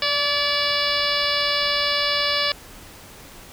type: harmonic tone with a mistuned harmonic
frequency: 576 Hz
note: D5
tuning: 34 cents flat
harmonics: 1 / 2 / 3 / 4 / 5 / 6 / 7 / 8 / 9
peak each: -28 / -28 / -28 / -28 / -28 / -28 / -28 / -28 / -28 dBFS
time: 0.02-2.52 s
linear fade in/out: 2 ms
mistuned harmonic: 1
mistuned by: +18 cents
effects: pink hiss -43 dBFS RMS until 3.52 s